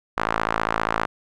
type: tone with band-pass filter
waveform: sawtooth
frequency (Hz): 55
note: A1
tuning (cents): 0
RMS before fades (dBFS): -24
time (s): 0.17-1.06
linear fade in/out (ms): 10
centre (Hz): 1200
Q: 1.7
effects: none